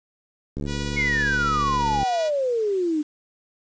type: click train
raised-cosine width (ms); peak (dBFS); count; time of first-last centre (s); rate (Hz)
3; -17; 106; 0.57-2.03; 71.9
type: tone with tremolo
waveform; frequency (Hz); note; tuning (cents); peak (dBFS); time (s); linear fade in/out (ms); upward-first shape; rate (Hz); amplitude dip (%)
5% pulse; 486.1; B4; -28; -19; 0.66-2.31; 50; triangle; 15; 25
type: exponential sweep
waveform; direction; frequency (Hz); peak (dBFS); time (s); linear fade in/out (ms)
sine; down; 2217 to 293; -20; 0.96-3.03; 20
effects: resampled to 16000 Hz + 8-bit